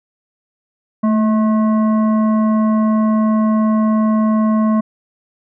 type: tone with frequency modulation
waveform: sine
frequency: 219.3 Hz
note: A3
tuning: 6 cents flat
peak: -11 dBFS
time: 1.03-4.81 s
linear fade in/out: 10 ms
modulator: 861 Hz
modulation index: 0.49
effects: none